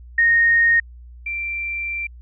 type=tone pair in turn; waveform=sine; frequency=1855 / 2355 Hz; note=A#6 / D7; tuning=-9 / +4 cents; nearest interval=major third; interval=413 cents; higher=second; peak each=-12 / -23 dBFS; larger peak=first; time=0.18-0.8 / 1.26-2.07 s; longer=second; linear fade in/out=5 ms; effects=added 60 Hz sine -38 dBFS peak until 2.21 s